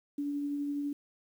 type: tone with tremolo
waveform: sine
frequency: 287.3 Hz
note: D4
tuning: 38 cents flat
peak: -30 dBFS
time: 0.18-0.93 s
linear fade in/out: 5 ms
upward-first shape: triangle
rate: 12 Hz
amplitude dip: 25%
effects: 10-bit